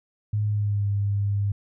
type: tone with pitch glide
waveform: sine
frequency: 105.2 to 101.03 Hz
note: G#2 to G#2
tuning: +23 to -47 cents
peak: -21 dBFS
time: 0.33-1.52 s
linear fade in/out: 5 ms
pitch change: -70 cents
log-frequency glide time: 0.46-0.87 s
effects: none